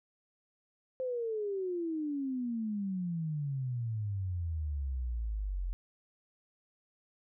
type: exponential sweep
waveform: sine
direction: down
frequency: 523.3 to 42.95 Hz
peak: -32 dBFS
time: 1-5.73 s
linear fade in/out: 0 ms
effects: none